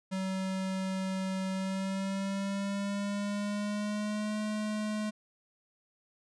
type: tone with pitch glide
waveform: square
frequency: 189.7 to 212.9 Hz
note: F#3 to G#3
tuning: +43 to +43 cents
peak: -32 dBFS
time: 0.11-5.11 s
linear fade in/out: 20 ms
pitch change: +200 cents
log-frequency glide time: 1.52-4.39 s
effects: resampled to 22050 Hz